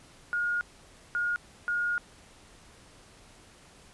sine tone bursts at uneven times, 1430 Hz, F6, 41 cents sharp, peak -26 dBFS, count 3, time 0.33-0.61 / 1.15-1.36 / 1.68-1.98 s, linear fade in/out 0 ms, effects pink hiss -55 dBFS RMS until 3.93 s + resampled to 24000 Hz

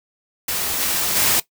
white noise with level steps, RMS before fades -23 / -21 / -17 dBFS, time 0.48-1.4 s, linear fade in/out 5 ms, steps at 0.79 / 1.15 s, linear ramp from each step 20 ms, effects noise-tail reverb RT60 0.1 s tail -17 dB re dry

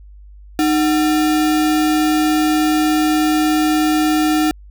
sine tone with sample-and-hold, 308.3 Hz, D#4, 16 cents flat, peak -12 dBFS, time 0.59-4.51 s, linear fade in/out 0 ms, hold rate 1050 Hz, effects added 50 Hz sine -37 dBFS peak until 4.7 s

